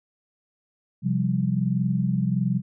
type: chord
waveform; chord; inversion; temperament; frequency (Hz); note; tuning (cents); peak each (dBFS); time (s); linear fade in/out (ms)
sine; C suspended fourth; none; equal; 130.81 / 174.61 / 196; C3 / F3 / G3; 0 / 0 / 0; -25; 1.02-2.62; 50
effects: none